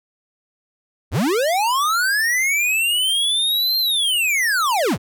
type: linear two-way sweep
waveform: square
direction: up then down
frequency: 53.1 to 4200 to 53.1 Hz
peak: -17 dBFS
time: 1.11-4.98 s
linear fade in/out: 50 ms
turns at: 3.78 s
effects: none